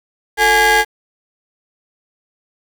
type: ring-modulated tone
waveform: 30% pulse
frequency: 398.3 Hz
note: G4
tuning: 28 cents sharp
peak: -4 dBFS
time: 0.37-0.85 s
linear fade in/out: 50 ms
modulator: 1240 Hz
effects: 7-bit